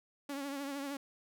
sawtooth tone with vibrato, 279.4 Hz, C#4, 14 cents sharp, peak -34 dBFS, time 0.29-0.97 s, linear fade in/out 5 ms, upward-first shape triangle, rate 13 Hz, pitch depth 59 cents each way, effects none

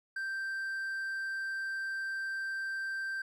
triangle tone, 1568 Hz, G6, in tune, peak -32 dBFS, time 0.16-3.22 s, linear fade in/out 5 ms, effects none

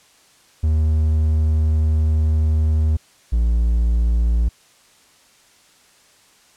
triangle tone pair in turn, 77.9 / 57.59 Hz, D#2 / A#1, +3 / -20 cents, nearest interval perfect fourth, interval 523 cents, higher first, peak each -12 dBFS, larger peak neither, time 0.63-2.97 / 3.32-4.49 s, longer first, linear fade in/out 10 ms, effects white hiss -53 dBFS RMS until 6.56 s + low-pass 9000 Hz 12 dB/octave

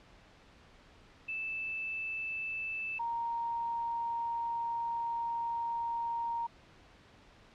sine tone pair in turn, 2636 / 932 Hz, E7 / A#5, -1 / -1 cents, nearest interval octave + tritone, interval 1800 cents, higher first, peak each -34 / -32 dBFS, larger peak second, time 1.28-2.99 / 2.99-6.47 s, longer second, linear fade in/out 10 ms, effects pink hiss -59 dBFS RMS until 7.54 s + low-pass 4000 Hz 12 dB/octave

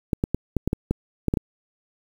clicks, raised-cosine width 3 ms, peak -8 dBFS, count 10, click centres 0.132 / 0.239 / 0.346 / 0.567 / 0.676 / 0.731 / 0.91 / 1.283 / 1.339 / 1.372 s, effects 7-bit

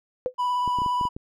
sine tone with exponential decay, 505 Hz, B4, 39 cents sharp, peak -18 dBFS, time 0.26-0.34 s, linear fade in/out 0 ms, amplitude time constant 16 ms
triangle tone with vibrato, 987.8 Hz, B5, in tune, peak -20 dBFS, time 0.38-1.09 s, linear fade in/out 20 ms, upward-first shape sine, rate 17 Hz, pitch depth 14 cents each way
clicks, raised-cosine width 3 ms, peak -22 dBFS, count 7, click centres 0.677 / 0.787 / 0.819 / 0.862 / 1.012 / 1.053 / 1.165 s
effects none

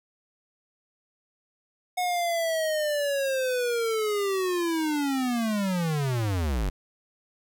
square linear sweep, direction down, 730 to 42.33 Hz, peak -25 dBFS, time 1.97-6.7 s, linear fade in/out 10 ms, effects none

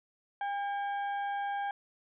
harmonic tone with a mistuned harmonic, 805 Hz, G5, 46 cents sharp, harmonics 1 / 2 / 3 / 4, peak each -32 / -40 / -52 / -54 dBFS, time 0.41-1.71 s, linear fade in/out 2 ms, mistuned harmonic 3, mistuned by -96 cents, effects none

